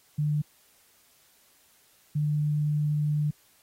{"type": "tone pair in turn", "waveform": "sine", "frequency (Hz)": [149.3, 149.3], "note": ["D3", "D3"], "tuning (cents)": [29, 29], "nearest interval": "unison", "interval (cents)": 0, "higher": "neither", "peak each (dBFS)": -23, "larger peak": "neither", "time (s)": [[0.18, 0.42], [2.15, 3.31]], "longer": "second", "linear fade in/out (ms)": 10, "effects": ["white hiss -62 dBFS RMS until 3.62 s", "AAC 48 kbps"]}